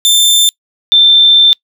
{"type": "tone pair in turn", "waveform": ["sawtooth", "sine"], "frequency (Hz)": [3563, 3563], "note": ["A7", "A7"], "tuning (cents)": [21, 21], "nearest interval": "unison", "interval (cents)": 0, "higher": "neither", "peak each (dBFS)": -3, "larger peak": "neither", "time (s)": [[0.05, 0.49], [0.92, 1.53]], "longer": "second", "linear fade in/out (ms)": 0, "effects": ["noise-tail reverb RT60 0.1 s tail -26 dB re dry"]}